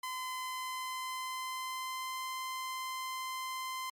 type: tone with pitch glide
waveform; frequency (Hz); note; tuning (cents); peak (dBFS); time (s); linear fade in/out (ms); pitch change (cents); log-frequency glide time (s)
sawtooth; 1024 to 1037.1; C6 to C6; -38 to -16; -33; 0.03-3.9; 5; +22; 0.36-2.24
effects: MP3 64 kbps